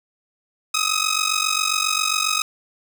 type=ring-modulated tone; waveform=10% pulse; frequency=1266 Hz; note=D#6; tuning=30 cents sharp; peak=-8 dBFS; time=0.74-2.42 s; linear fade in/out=2 ms; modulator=23.7 Hz; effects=8-bit